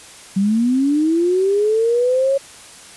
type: linear sweep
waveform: sine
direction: up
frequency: 188.3 to 554.4 Hz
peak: -13 dBFS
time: 0.36-2.38 s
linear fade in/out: 10 ms
effects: white hiss -40 dBFS RMS until 2.96 s + resampled to 24000 Hz